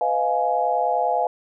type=chord; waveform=sine; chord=F half-diminished seventh; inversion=second; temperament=just; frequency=502.9 / 628.6 / 698.5 / 838.1 Hz; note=Cb5 / Eb5 / F5 / Ab5; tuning=+31 / +18 / 0 / +16 cents; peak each=-26 / -27 / -22 / -23 dBFS; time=0.01-1.27 s; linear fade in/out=2 ms; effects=none